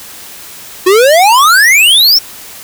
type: exponential sweep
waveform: square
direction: up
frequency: 355.1 to 5588 Hz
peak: -4 dBFS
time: 0.86-2.19 s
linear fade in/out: 10 ms
effects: white hiss -30 dBFS RMS until 2.63 s